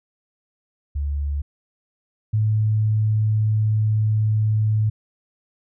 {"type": "tone pair in turn", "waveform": "sine", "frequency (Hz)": [71.7, 107.96], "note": ["D2", "A2"], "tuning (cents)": [-41, -32], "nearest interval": "perfect fifth", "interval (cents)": 709, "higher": "second", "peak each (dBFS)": [-21, -16], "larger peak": "second", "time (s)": [[0.95, 1.42], [2.33, 4.9]], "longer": "second", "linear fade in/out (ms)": 10, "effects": []}